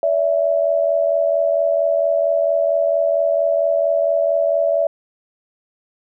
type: tone pair together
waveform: sine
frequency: 574.9 / 659.3 Hz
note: D5 / E5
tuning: -37 / 0 cents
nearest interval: major second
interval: 237 cents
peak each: -17 dBFS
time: 0.03-4.87 s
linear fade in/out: 2 ms
effects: none